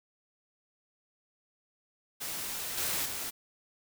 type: noise with level steps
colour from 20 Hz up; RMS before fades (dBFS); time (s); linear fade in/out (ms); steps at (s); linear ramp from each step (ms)
white; -37 / -32 / -37; 2.2-3.31; 20; 2.77 / 3.05; 10
effects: none